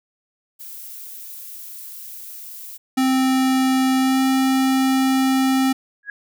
violet noise, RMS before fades -36 dBFS, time 0.59-2.78 s, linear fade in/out 20 ms
square tone with pitch glide, 261.6 to 264.2 Hz, C4 to C4, 0 to +17 cents, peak -16 dBFS, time 2.97-5.73 s, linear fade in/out 10 ms, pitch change +17 cents, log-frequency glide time 3.98-4.21 s
sine tone with exponential growth, 1659 Hz, G#6, 2 cents flat, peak -23 dBFS, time 6.03-6.1 s, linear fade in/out 2 ms, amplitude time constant 15 ms
effects none

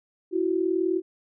sine tone pair together, 333.4 / 373 Hz, E4 / F#4, +20 / +14 cents, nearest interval major second, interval 194 cents, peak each -25 / -24 dBFS, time 0.31-1.02 s, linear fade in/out 50 ms, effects none

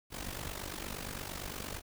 pink noise with amplitude modulation, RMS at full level -38 dBFS, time 0.1-1.82 s, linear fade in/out 50 ms, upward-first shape sine, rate 48.7 Hz, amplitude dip 75%, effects none

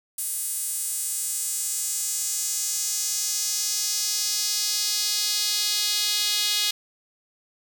sawtooth tone with high-pass filter sweep, 416.5 Hz, G#4, 5 cents sharp, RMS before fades -26 dBFS, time 0.18-6.71 s, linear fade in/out 5 ms, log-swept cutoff 9700 to 3700 Hz, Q 2.2, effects none

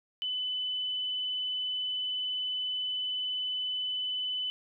sine tone, 3007 Hz, F#7, 27 cents sharp, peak -30 dBFS, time 0.22-4.5 s, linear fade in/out 0 ms, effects none

